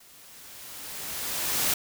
white noise with level ramp, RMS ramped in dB -54 to -24 dBFS, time 0-1.74 s, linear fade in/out 5 ms, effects none

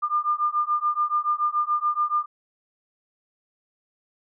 sine beating tone pair, 1200 / 1207 Hz, D6 / D6, +37 / +47 cents, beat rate 7 Hz, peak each -24 dBFS, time 0.02-2.26 s, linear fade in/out 20 ms, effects none

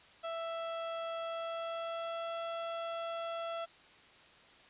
30% pulse tone with pitch glide, 662 to 668.1 Hz, E5 to E5, +7 to +23 cents, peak -34 dBFS, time 0.23-3.66 s, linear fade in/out 20 ms, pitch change +16 cents, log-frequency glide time 1.2-2.36 s, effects white hiss -59 dBFS RMS until 4.69 s + resampled to 8000 Hz

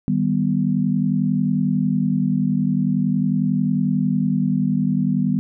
sine chord, Eb augmented, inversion none, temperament equal, 155.56 / 196 / 246.9 Hz, Eb3 / G3 / B3, 0 / 0 / 0 cents, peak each -22 / -20 / -21 dBFS, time 0.08-5.39 s, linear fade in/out 0 ms, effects none

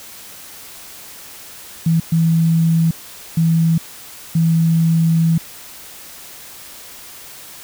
sine tone bursts at uneven times, 164.2 Hz, E3, 6 cents flat, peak -11 dBFS, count 4, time 1.86-2 / 2.12-2.91 / 3.37-3.78 / 4.35-5.38 s, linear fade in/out 5 ms, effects white hiss -37 dBFS RMS until 7.63 s

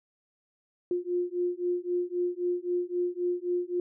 sine beating tone pair, 352.8 / 356.6 Hz, F4 / F4, +18 / +36 cents, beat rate 3.8 Hz, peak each -30 dBFS, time 0.91-3.8 s, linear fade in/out 2 ms, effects none

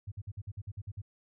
sine tone bursts, 100 Hz, G2, 35 cents sharp, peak -36 dBFS, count 10, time 0.07-1.018 s, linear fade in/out 10 ms, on 48 ms, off 52 ms, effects none

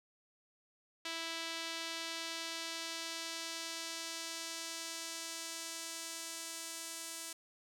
sawtooth tone with band-pass filter sweep, 329.6 Hz, E4, in tune, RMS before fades -43 dBFS, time 1.05-7.33 s, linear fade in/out 5 ms, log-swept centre 3700 to 8400 Hz, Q 1.1, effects none

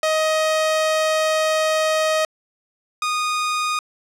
sawtooth tone pair in turn, 628 / 1233.7 Hz, D#5 / D#6, +16 / -15 cents, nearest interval octave, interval 1169 cents, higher second, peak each -13 / -16 dBFS, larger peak first, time 0.03-2.25 / 3.02-3.79 s, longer first, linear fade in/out 2 ms, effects low-pass 9000 Hz 12 dB/octave

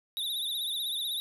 square tone with vibrato, 3687 Hz, A#7, 20 cents flat, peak -31 dBFS, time 0.17-1.2 s, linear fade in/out 0 ms, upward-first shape triangle, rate 16 Hz, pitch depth 120 cents each way, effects none

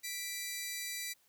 10% pulse tone pair together, 1975.5 / 2343 Hz, B6 / D7, 0 / -5 cents, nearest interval minor third, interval 295 cents, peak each -31 / -33 dBFS, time 0.03-1.14 s, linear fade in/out 20 ms, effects white hiss -70 dBFS RMS until 1.28 s

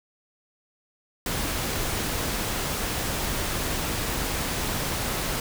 pink noise, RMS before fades -28 dBFS, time 1.26-5.4 s, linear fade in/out 2 ms, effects none

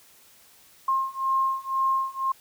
sine beating tone pair, 1065 / 1067 Hz, C6 / C6, +30 / +34 cents, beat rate 2 Hz, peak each -26 / -25 dBFS, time 0.88-2.32 s, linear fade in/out 5 ms, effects white hiss -55 dBFS RMS until 2.4 s

